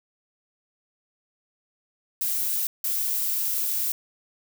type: noise bursts at uneven times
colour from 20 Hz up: violet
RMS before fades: -26 dBFS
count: 2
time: 2.21-2.67 / 2.84-3.92 s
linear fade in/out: 2 ms
effects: none